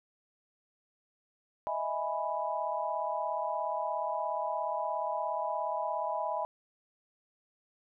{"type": "chord", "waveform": "sine", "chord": "E major seventh", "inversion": "third", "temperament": "equal", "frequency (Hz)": [622.3, 659.3, 830.6, 987.8], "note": ["D#5", "E5", "G#5", "B5"], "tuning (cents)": [0, 0, 0, 0], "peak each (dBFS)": [-37, -37, -36, -35], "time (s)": [1.67, 6.45], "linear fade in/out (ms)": 0, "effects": []}